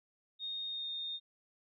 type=tone with pitch glide; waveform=sine; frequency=3700 to 3668 Hz; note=A#7 to A#7; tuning=-14 to -29 cents; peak=-37 dBFS; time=0.39-1.2 s; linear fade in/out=50 ms; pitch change=-15 cents; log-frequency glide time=0.68-0.9 s; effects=none